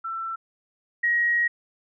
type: tone pair in turn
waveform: sine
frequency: 1339 / 1893.6 Hz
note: E6 / A#6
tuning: +27 / +27 cents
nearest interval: tritone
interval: 600 cents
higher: second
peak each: -28 / -19 dBFS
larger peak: second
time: 0.04-0.36 / 1.03-1.48 s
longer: second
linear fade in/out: 10 ms
effects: none